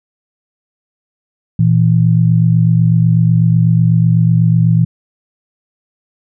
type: tone pair together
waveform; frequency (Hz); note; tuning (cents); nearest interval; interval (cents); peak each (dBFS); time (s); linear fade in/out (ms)
sine; 116.75 / 164.81; A#2 / E3; +3 / 0; tritone; 597; -10; 1.59-4.85; 5
effects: none